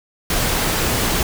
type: noise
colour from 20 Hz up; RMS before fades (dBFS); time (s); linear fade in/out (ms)
pink; -19; 0.3-1.23; 2
effects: none